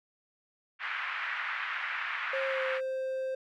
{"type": "band-pass noise", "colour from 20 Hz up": "pink", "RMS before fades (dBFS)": -35, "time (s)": [0.79, 2.81], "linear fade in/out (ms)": 50, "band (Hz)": [1300, 2300], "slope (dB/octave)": 24}
{"type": "tone with pitch glide", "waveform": "triangle", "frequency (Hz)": [536, 524.7], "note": ["C5", "C5"], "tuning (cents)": [42, 5], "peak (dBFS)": -29, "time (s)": [2.33, 3.35], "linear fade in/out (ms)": 5, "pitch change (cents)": -37, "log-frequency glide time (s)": [2.47, 2.63]}
{"effects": []}